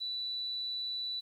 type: tone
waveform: sine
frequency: 3963 Hz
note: B7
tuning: 5 cents sharp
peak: -34 dBFS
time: 0-1.21 s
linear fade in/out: 20 ms
effects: 11-bit